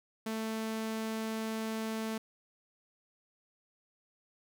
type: tone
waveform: sawtooth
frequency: 221.3 Hz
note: A3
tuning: 10 cents sharp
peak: -30 dBFS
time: 0.26-2.18 s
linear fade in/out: 5 ms
effects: none